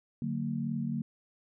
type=chord; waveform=sine; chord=D augmented; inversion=none; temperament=equal with one note detuned; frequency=146.83 / 185 / 229.3 Hz; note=D3 / F#3 / A#3; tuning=0 / 0 / -28 cents; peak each=-35 / -37 / -33 dBFS; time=0.22-1.02 s; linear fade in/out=2 ms; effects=none